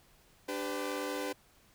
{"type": "chord", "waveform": "sawtooth", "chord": "G major", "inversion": "second", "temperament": "equal with one note detuned", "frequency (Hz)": [293.7, 392, 506.3], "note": ["D4", "G4", "B4"], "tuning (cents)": [0, 0, 43], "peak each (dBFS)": [-35, -36, -34], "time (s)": [0.48, 1.33], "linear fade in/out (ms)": 10, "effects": ["pink hiss -64 dBFS RMS until 1.74 s"]}